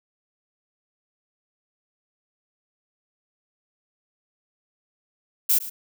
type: noise with echo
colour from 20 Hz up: violet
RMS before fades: -19 dBFS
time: 5.49-5.59 s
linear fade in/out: 10 ms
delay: 110 ms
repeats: 1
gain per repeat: -15 dB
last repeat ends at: 5.7 s
effects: none